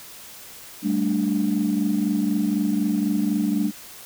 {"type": "chord", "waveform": "sine", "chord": "G suspended second", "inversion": "none", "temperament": "equal", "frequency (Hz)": [196, 220, 293.7], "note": ["G3", "A3", "D4"], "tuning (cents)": [0, 0, 0], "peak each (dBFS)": -23, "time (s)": [0.82, 3.72], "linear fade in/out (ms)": 50, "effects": ["tanh soft clip ceiling -12 dBFS", "white hiss -42 dBFS RMS until 4.05 s"]}